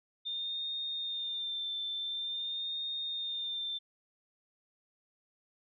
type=tone with vibrato; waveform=sine; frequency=3612 Hz; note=A7; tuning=45 cents sharp; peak=-34 dBFS; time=0.25-3.79 s; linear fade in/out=20 ms; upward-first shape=sine; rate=0.47 Hz; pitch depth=32 cents each way; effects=none